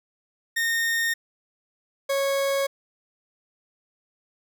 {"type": "tone pair in turn", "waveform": "40% pulse", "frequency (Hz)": [1839, 551.3], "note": ["A#6", "C#5"], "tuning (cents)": [-24, -10], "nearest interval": "octave + major sixth", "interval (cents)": 2086, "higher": "first", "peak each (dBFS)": -21, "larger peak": "neither", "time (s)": [[0.56, 1.14], [2.09, 2.67]], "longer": "neither", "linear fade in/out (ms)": 10, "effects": []}